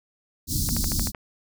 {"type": "band-stop noise", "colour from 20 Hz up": "pink", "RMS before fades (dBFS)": -25, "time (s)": [0.47, 1.12], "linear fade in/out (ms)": 50, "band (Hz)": [290, 4300], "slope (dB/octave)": 48}
{"type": "click train", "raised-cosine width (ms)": 0.5, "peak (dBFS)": -18, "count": 7, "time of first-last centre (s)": [0.69, 1.148], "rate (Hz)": 13.1}
{"effects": []}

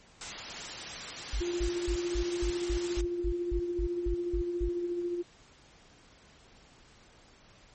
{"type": "noise", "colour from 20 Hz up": "white", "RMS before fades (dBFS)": -39, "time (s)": [0.21, 3.01], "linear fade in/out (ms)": 2}
{"type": "tone bursts", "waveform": "sine", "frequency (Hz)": 51.1, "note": "G#1", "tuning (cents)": -27, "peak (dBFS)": -28, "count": 13, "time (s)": [1.33, 4.689], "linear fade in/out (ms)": 5, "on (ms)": 83, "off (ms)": 190}
{"type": "tone with tremolo", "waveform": "sine", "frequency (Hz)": 349.2, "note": "F4", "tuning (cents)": 0, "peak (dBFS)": -28, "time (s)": [1.4, 5.23], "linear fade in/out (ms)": 20, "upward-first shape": "triangle", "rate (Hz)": 14, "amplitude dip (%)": 45}
{"effects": ["pink hiss -58 dBFS RMS until 7.74 s", "MP3 32 kbps"]}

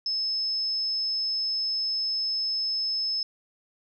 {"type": "tone", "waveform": "sine", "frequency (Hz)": 5220, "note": "E8", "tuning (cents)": -18, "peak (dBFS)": -25, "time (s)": [0.06, 3.23], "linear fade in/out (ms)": 2, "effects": []}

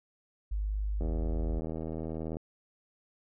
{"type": "tone", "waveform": "sine", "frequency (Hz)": 51.2, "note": "G#1", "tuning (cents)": -24, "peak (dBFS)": -29, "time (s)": [0.51, 1.6], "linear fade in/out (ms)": 10}
{"type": "click train", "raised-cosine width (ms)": 2, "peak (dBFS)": -24, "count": 110, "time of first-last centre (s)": [1.01, 2.369], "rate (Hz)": 80.2}
{"effects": []}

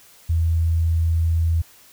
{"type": "tone", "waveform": "sine", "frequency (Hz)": 82.41, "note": "E2", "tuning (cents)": 0, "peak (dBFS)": -16, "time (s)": [0.29, 1.62], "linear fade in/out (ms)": 10, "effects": ["white hiss -50 dBFS RMS until 1.92 s"]}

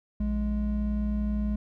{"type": "tone pair together", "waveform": "triangle", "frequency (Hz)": [58.62, 208.9], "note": ["A#1", "G#3"], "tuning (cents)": [10, 10], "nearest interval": "octave + minor seventh", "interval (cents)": 2200, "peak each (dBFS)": -26, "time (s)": [0.2, 1.56], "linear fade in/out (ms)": 5, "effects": []}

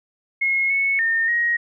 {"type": "tone with pitch steps", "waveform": "sine", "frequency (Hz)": [2164, 2204, 1822, 1885], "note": ["C#7", "C#7", "A#6", "A#6"], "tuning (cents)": [-42, -11, -40, 19], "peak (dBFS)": -17, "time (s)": [0.41, 1.57], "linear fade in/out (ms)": 10, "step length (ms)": 290, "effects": []}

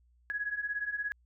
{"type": "beating tone pair", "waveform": "sine", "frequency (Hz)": [1661.2, 1678.2], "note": ["G#6", "G#6"], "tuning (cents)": [0, 18], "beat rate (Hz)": 17, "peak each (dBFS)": [-37, -34], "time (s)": [0.3, 1.12], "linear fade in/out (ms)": 0, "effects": ["added 60 Hz sine -63 dBFS peak until 1.25 s"]}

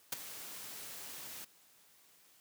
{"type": "noise with ADSR envelope", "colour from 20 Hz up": "white", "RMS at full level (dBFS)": -33, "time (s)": [0.12, 1.45], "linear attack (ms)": 7, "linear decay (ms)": 15, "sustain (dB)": -14, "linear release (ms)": 10, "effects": ["white hiss -65 dBFS RMS until 2.4 s", "high-pass 100 Hz 12 dB/octave"]}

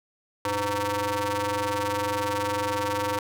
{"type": "ring-modulated tone", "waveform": "sawtooth", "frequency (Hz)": 207.7, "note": "G#3", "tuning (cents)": 0, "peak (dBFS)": -18, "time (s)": [0.45, 3.19], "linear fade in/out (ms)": 2, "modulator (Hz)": 716, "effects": []}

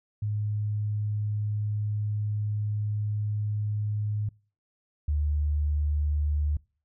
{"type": "tone pair in turn", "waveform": "sine", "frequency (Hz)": [105.1, 74.28], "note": ["G#2", "D2"], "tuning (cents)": [21, 20], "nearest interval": "tritone", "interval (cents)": 601, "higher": "first", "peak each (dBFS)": [-26, -23], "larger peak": "second", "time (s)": [[0.22, 4.29], [5.08, 6.57]], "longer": "first", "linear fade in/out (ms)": 5, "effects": ["noise-tail reverb RT60 0.4 s tail -25 dB re dry"]}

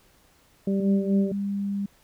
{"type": "harmonic tone", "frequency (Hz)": 196, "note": "G3", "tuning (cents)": 0, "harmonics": [1, 2, 3], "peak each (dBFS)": [-22, -29, -35], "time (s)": [0.67, 1.32], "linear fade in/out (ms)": 5}
{"type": "tone", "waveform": "sine", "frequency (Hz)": 200, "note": "G3", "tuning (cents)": 35, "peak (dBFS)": -25, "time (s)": [0.8, 1.86], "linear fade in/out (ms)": 5}
{"effects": ["pink hiss -60 dBFS RMS until 2.03 s"]}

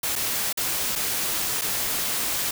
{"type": "noise with dropouts", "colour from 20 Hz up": "white", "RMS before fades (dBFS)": -26, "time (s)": [0.03, 2.51], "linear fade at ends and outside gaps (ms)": 5, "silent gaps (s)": [[0.156, 0.16], [0.528, 0.573], [0.955, 0.958], [1.613, 1.617]], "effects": []}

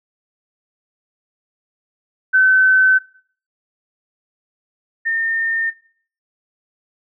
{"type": "tone pair in turn", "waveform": "sine", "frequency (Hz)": [1525, 1818.1], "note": ["G6", "A#6"], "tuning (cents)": [-48, -44], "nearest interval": "minor third", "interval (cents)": 304, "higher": "second", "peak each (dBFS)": [-9, -16], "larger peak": "first", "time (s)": [[2.33, 2.99], [5.05, 5.71]], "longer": "neither", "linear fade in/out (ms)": 20, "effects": ["noise-tail reverb RT60 0.5 s tail -18 dB re dry"]}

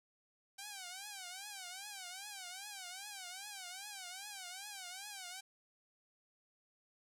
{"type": "tone with vibrato", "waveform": "5% pulse", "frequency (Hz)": 771, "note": "G5", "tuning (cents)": -29, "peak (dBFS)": -34, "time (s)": [0.58, 5.41], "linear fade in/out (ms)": 10, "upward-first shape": "triangle", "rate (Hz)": 2.5, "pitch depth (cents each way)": 170, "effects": []}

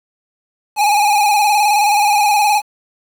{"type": "tone with vibrato", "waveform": "square", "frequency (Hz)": 830.6, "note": "G#5", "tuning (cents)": 0, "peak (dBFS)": -11, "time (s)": [0.76, 2.62], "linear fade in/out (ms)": 50, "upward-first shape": "square", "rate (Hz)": 19, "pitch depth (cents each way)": 43, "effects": ["7-bit"]}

